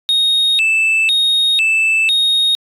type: tone with vibrato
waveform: sine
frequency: 3136 Hz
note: G7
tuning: in tune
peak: -8 dBFS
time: 0.09-2.55 s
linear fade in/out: 0 ms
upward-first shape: square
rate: 1 Hz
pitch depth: 300 cents each way
effects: tanh soft clip ceiling -10 dBFS